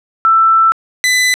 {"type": "tone pair in turn", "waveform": ["sine", "sawtooth"], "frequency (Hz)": [1330, 2003], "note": ["E6", "B6"], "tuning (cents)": [15, 24], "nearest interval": "perfect fifth", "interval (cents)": 709, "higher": "second", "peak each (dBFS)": -6, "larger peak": "neither", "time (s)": [[0.25, 0.72], [1.04, 1.34]], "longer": "first", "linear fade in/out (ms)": 0, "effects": ["low-pass 11000 Hz 12 dB/octave"]}